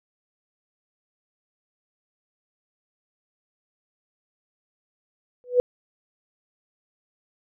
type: tone with exponential growth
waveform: sine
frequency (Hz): 493.9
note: B4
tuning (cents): 0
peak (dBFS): -10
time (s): 5.44-5.6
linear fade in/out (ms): 0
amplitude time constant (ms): 33
effects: none